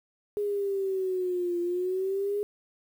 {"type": "exponential two-way sweep", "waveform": "sine", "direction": "down then up", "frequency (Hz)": [415.3, 346, 415.3], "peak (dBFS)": -26, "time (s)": [0.37, 2.43], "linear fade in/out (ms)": 0, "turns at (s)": 1.6, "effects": ["9-bit"]}